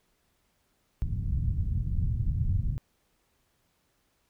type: low-pass noise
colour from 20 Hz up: white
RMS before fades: -28 dBFS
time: 1.02-2.78 s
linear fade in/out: 0 ms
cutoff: 120 Hz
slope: 24 dB/octave
effects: pink hiss -72 dBFS RMS until 4.29 s

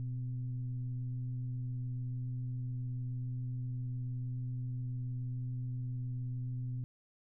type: tone with frequency modulation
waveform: sine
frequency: 123.47 Hz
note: B2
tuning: in tune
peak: -35 dBFS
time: 0-6.84 s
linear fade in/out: 0 ms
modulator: 133 Hz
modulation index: 0.34
effects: none

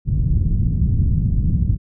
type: low-pass noise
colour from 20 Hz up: white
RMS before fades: -17 dBFS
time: 0.05-1.78 s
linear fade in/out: 50 ms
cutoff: 150 Hz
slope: 24 dB/octave
effects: none

